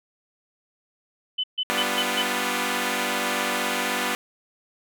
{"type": "tone bursts", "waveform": "sine", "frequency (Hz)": 3017, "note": "F#7", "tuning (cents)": 33, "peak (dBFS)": -22, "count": 5, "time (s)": [1.38, 2.225], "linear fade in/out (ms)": 10, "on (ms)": 57, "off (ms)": 140}
{"type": "chord", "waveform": "5% pulse", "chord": "G dominant seventh", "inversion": "none", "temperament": "equal", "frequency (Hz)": [196, 246.9, 293.7, 349.2], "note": ["G3", "B3", "D4", "F4"], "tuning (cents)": [0, 0, 0, 0], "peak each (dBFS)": [-19, -15, -21, -19], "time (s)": [1.7, 4.15], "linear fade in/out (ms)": 0}
{"effects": []}